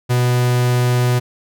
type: tone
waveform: 45% pulse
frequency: 123.47 Hz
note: B2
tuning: in tune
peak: -13 dBFS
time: 0.09-1.2 s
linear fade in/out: 20 ms
effects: none